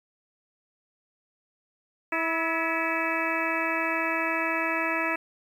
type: harmonic tone with a mistuned harmonic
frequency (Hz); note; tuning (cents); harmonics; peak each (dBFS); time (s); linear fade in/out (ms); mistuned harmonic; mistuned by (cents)
326; E4; -19; 1 / 2 / 3 / 4 / 5 / 6 / 7 / 8; -33 / -33 / -33 / -33 / -33 / -33 / -33 / -33; 2.12-5.16; 5; 5; +57
effects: 9-bit